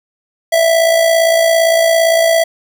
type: tone with amplitude modulation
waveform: square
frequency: 660 Hz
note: E5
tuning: 2 cents sharp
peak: -7 dBFS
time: 0.52-2.44 s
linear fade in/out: 10 ms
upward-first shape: sine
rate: 57.6 Hz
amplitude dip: 50%
effects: none